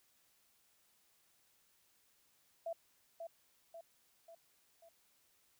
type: tone with echo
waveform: sine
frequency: 667 Hz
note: E5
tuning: 20 cents sharp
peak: -38 dBFS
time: 2.66-2.73 s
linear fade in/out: 5 ms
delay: 540 ms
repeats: 4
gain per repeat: -5 dB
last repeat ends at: 4.89 s
effects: white hiss -73 dBFS RMS until 5.59 s